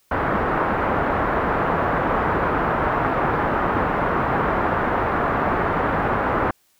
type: low-pass noise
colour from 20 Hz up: white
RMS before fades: -21 dBFS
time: 0.11-6.51 s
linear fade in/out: 5 ms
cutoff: 1400 Hz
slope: 24 dB/octave
effects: white hiss -62 dBFS RMS until 6.79 s